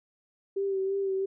sine tone with vibrato, 388.9 Hz, G4, 14 cents flat, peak -26 dBFS, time 0.56-1.26 s, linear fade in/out 10 ms, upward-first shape sine, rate 3 Hz, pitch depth 30 cents each way, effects none

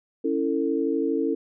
sine chord, A major, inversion first, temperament equal with one note detuned, 277.2 / 329.6 / 448.5 Hz, C#4 / E4 / A4, 0 / 0 / +33 cents, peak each -26 dBFS, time 0.24-1.35 s, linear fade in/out 10 ms, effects none

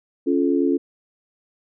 sine chord, Db augmented, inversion none, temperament just, 277.2 / 346.5 / 433.1 Hz, Db4 / F4 / A4, 0 / -14 / -27 cents, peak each -19 / -21 / -24 dBFS, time 0.26-0.78 s, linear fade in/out 20 ms, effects none

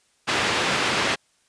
white band-pass noise, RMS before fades -23 dBFS, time 0.27-1.16 s, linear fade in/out 20 ms, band 110 to 2900 Hz, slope 12 dB/octave, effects white hiss -64 dBFS RMS until 1.48 s + resampled to 22050 Hz

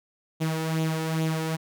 sawtooth tone with flanger, 160 Hz, D#3, 49 cents sharp, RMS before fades -27 dBFS, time 0.4-1.57 s, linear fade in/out 20 ms, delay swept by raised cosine 0.29 to 2.29 ms, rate 2.4 Hz, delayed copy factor +0.55, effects none

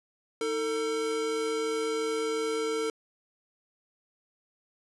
square tone pair together, 314.3 / 448.6 Hz, D#4 / A4, +18 / +34 cents, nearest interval tritone, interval 616 cents, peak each -37 / -29 dBFS, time 0.41-2.9 s, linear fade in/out 2 ms, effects resampled to 24000 Hz

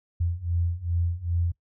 sine beating tone pair, 84.5 / 87 Hz, E2 / F2, +43 / -6 cents, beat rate 2.5 Hz, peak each -28 / -26 dBFS, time 0.2-1.52 s, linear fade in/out 10 ms, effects noise-tail reverb RT60 0.1 s tail -21 dB re dry

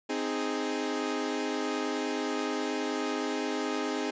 sawtooth chord, Ab major, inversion first, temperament equal, 261.6 / 311.1 / 415.3 Hz, C4 / Eb4 / Ab4, 0 / 0 / 0 cents, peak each -30 dBFS, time 0.09-4.11 s, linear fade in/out 10 ms, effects resampled to 16000 Hz

